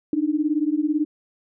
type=beating tone pair; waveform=sine; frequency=293.8 / 311.8 Hz; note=D4 / D#4; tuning=+1 / +4 cents; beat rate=18 Hz; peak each=-22 dBFS; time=0.13-1.05 s; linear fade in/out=2 ms; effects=none